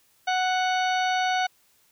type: harmonic tone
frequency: 740 Hz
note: F#5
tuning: in tune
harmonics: 1 / 2 / 3 / 4 / 5 / 6 / 8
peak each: -23 / -29 / -33 / -35 / -37 / -39 / -41 dBFS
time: 0.27-1.47 s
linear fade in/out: 10 ms
effects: white hiss -63 dBFS RMS until 1.91 s